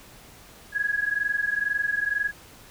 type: tone pair together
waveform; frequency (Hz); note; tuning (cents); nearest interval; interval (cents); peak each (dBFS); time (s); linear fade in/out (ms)
sine; 1655 / 1677.1; G#6 / G#6; -6 / +16; unison; 22; -26 / -26; 0.72-2.32; 50
effects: pink hiss -49 dBFS RMS until 2.7 s